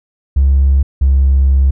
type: tone pair in turn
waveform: triangle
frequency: 68.2 / 67.46 Hz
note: C#2 / C#2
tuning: -28 / -46 cents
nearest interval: unison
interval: 18 cents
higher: first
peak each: -3 dBFS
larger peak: neither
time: 0.36-0.83 / 1.01-1.71 s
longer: second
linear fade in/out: 10 ms
effects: tanh soft clip ceiling -4 dBFS